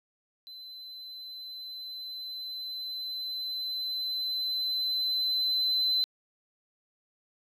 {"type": "tone with level ramp", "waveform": "triangle", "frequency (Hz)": 4045, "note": "B7", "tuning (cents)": 41, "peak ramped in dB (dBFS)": [-42, -21], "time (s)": [0.47, 6.04], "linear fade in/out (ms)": 0, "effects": ["tanh soft clip ceiling -20 dBFS"]}